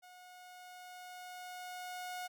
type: tone with level ramp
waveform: sawtooth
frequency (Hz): 726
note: F#5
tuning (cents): -33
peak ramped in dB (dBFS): -51 to -36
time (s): 0.02-2.28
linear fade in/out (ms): 20
effects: none